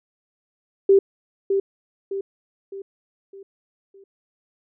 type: tone with echo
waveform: sine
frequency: 392 Hz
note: G4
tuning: in tune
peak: -10 dBFS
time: 0.89-0.99 s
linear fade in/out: 5 ms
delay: 610 ms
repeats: 5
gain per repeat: -7 dB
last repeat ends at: 4.04 s
effects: none